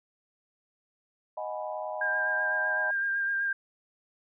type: chord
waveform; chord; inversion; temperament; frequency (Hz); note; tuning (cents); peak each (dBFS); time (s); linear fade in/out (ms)
sine; G# minor seventh; second; equal; 622.3 / 740 / 830.6 / 987.8; D#5 / F#5 / G#5 / B5; 0 / 0 / 0 / 0; -35 / -39 / -39 / -40; 1.37-2.91; 5
type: tone with vibrato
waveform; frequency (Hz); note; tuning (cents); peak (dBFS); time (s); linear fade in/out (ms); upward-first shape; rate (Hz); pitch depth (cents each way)
sine; 1600; G6; +35; -26; 2.01-3.53; 5; sine; 7.9; 21
effects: none